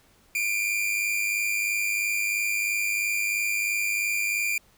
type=tone pair together; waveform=45% pulse; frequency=2309 / 2412 Hz; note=D7 / D7; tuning=-30 / +46 cents; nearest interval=minor second; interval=76 cents; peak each=-30 / -25 dBFS; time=0.35-4.58 s; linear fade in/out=2 ms; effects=pink hiss -60 dBFS RMS until 4.77 s